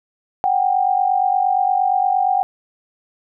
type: tone pair together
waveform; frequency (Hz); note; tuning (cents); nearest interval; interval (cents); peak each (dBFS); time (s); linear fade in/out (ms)
sine; 743 / 791.6; F#5 / G5; +7 / +17; minor second; 110; -17; 0.44-2.43; 0
effects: none